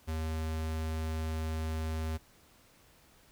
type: tone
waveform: square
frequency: 79.5 Hz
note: D#2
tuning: 38 cents sharp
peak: -33 dBFS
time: 0.07-2.18 s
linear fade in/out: 20 ms
effects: pink hiss -62 dBFS RMS until 3.31 s